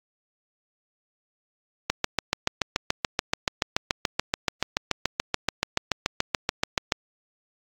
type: click train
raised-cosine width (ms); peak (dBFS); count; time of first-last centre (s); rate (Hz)
0.2; -4; 36; 1.9-6.922; 6.97
effects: AAC 48 kbps